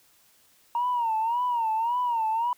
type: tone with vibrato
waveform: sine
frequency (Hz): 932.3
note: A#5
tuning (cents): 0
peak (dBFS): -22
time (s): 0.75-2.53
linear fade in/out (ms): 2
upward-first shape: sine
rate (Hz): 1.8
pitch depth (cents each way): 110
effects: tanh soft clip ceiling -19 dBFS + white hiss -61 dBFS RMS until 2.57 s